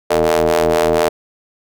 sawtooth ring-modulated tone, 81.1 Hz, E2, 28 cents flat, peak -5 dBFS, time 0.1-1.09 s, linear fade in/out 10 ms, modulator 525 Hz, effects none

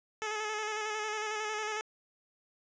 10% pulse tone with vibrato, 428.4 Hz, A4, 46 cents flat, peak -25 dBFS, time 0.22-1.81 s, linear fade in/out 0 ms, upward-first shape square, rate 11 Hz, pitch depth 28 cents each way, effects resampled to 16000 Hz + 11-bit

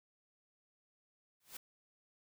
white noise with exponential growth, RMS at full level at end -43 dBFS, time 1.4-1.57 s, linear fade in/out 5 ms, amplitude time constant 36 ms, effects none

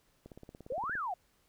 click train, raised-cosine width 2 ms, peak -35 dBFS, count 13, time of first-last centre 0.26-0.954 s, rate 17.3 Hz
sine exponential two-way sweep, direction up then down, 466.2 to 1796 to 681 Hz, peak -33 dBFS, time 0.7-1.14 s, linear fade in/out 5 ms, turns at 0.94 s
effects pink hiss -71 dBFS RMS until 1.48 s

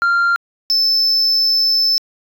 sine tone pair in turn, 1389 / 5268 Hz, F6 / E8, -10 / -2 cents, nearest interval octave + major seventh, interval 2308 cents, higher second, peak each -9 dBFS, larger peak neither, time 0.02-0.36 / 0.7-1.98 s, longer second, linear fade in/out 0 ms, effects tanh soft clip ceiling -11 dBFS

